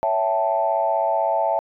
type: chord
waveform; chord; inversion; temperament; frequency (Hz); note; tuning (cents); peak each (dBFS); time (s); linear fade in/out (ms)
sine; A dominant seventh; first; equal with one note detuned; 559.2 / 659.3 / 784 / 880; C#5 / E5 / G5 / A5; +15 / 0 / 0 / 0; -26 / -21 / -26 / -22; 0.03-1.59; 0
effects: tanh soft clip ceiling -7 dBFS